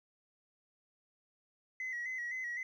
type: tone with vibrato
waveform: sine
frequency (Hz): 1975.5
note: B6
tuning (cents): 0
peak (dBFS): -35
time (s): 1.8-2.63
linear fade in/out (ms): 2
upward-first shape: square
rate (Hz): 3.9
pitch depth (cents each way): 54
effects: tanh soft clip ceiling -34 dBFS + 12-bit